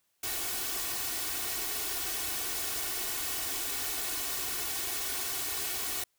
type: noise with comb filter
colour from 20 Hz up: white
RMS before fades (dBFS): -34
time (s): 0.23-6.04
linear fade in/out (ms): 5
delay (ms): 2.7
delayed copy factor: +0.8
effects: white hiss -75 dBFS RMS until 6.18 s